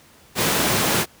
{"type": "high-pass noise", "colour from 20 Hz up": "pink", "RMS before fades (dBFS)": -20, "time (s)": [0.35, 1.06], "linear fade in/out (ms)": 50, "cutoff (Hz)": 120, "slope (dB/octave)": 12, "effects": ["pink hiss -51 dBFS RMS until 1.2 s", "high-pass 60 Hz 12 dB/octave"]}